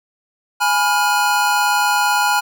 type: chord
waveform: square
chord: F diminished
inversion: first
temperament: equal with one note detuned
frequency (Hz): 830.6 / 987.8 / 1416.4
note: Ab5 / Cb6 / F6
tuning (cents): 0 / 0 / +24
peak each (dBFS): -18 / -21 / -19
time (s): 0.6-2.41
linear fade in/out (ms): 20
effects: none